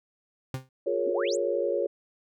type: tone with exponential decay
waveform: 40% pulse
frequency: 130.81 Hz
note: C3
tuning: in tune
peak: -26 dBFS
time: 0.54-0.69 s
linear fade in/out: 2 ms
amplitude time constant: 31 ms
type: chord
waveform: sine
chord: Bb minor seventh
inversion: second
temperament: equal with one note detuned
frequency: 356.2 / 415.3 / 466.2 / 554.4 Hz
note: F4 / Ab4 / Bb4 / Db5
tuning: +34 / 0 / 0 / 0 cents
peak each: -31 / -31 / -31 / -28 dBFS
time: 0.86-1.87 s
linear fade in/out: 10 ms
type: exponential sweep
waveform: sine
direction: up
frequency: 221.5 to 9080 Hz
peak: -33 dBFS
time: 1.06-1.37 s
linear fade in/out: 20 ms
effects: none